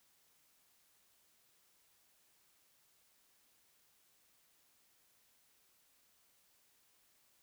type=silence; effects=white hiss -72 dBFS RMS until 7.42 s